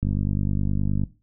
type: click train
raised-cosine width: 5 ms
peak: -12 dBFS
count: 51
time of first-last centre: 0.03-1.036 s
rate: 49.7 Hz
effects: noise-tail reverb RT60 0.3 s tail -17 dB re dry